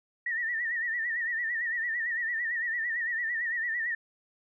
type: tone with vibrato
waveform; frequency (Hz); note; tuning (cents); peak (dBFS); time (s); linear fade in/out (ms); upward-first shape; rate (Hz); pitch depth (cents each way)
sine; 1864.7; A#6; 0; -28; 0.26-3.95; 5; sine; 8.9; 86
effects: none

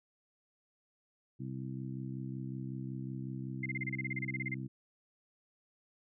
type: harmonic tone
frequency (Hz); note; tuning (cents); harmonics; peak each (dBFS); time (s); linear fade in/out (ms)
65.4; C2; 0; 2 / 3 / 4 / 5; -40 / -44 / -46 / -48; 1.39-4.68; 20
type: tone bursts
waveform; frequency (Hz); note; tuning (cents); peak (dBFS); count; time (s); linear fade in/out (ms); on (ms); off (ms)
sine; 2092; C7; -1; -34; 16; 3.63-4.544; 5; 29; 30
effects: none

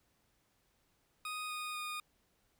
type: tone with pitch steps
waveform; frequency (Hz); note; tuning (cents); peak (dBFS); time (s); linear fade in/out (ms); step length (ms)
20% pulse; 1244.5 / 1235.9 / 1227.4; D#6 / D#6 / D#6; 0 / -12 / -24; -34; 1.25-2; 2; 250
effects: pink hiss -75 dBFS RMS until 2.59 s

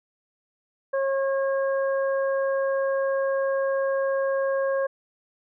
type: harmonic tone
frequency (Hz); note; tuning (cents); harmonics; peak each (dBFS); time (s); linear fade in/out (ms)
543; C#5; -36; 1 / 2 / 3; -22 / -33 / -34; 0.93-4.87; 10
effects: none

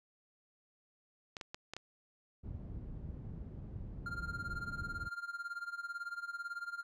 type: clicks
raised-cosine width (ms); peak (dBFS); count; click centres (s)
0.2; -25; 5; 1.368 / 1.412 / 1.545 / 1.736 / 1.766
type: low-pass noise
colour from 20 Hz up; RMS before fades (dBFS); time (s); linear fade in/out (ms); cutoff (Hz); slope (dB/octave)
white; -45; 2.43-5.09; 20; 120; 12
type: tone with tremolo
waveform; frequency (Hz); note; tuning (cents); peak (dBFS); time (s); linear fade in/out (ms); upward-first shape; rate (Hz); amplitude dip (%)
triangle; 1396.9; F6; 0; -35; 4.06-6.83; 2; sine; 18; 85
effects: none

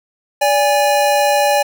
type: tone pair together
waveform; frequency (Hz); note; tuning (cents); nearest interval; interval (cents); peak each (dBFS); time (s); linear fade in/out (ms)
square; 579 / 821.3; D5 / G#5; -25 / -20; tritone; 605; -15; 0.41-1.63; 10
effects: none

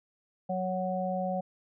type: harmonic tone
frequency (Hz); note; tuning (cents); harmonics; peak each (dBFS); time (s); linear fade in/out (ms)
185; F#3; 0; 1 / 3 / 4; -33 / -33 / -33; 0.49-1.41; 10
effects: none

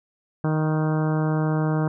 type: harmonic tone with a mistuned harmonic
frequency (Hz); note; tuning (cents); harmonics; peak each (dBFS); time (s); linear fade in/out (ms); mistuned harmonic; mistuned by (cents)
155.56; D#3; 0; 1 / 2 / 3 / 4 / 5 / 6 / 7 / 8 / 9 / 10; -21 / -27 / -31 / -33 / -35 / -37 / -38 / -39 / -40 / -41; 0.44-1.88; 2; 6; +21
effects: none

